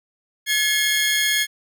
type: tone cluster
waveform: sawtooth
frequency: 1704 / 2156 / 3253 Hz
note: G#6 / C#7 / G#7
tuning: +44 / -49 / -37 cents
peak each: -19 dBFS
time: 0.46-1.47 s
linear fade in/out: 50 ms
effects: none